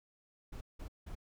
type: noise bursts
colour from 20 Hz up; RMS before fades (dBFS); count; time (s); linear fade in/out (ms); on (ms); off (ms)
brown; -44; 3; 0.52-1.153; 10; 91; 180
effects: none